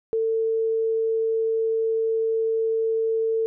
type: tone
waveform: sine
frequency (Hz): 448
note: A4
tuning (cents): +31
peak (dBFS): -20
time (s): 0.13-3.46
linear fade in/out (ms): 0
effects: none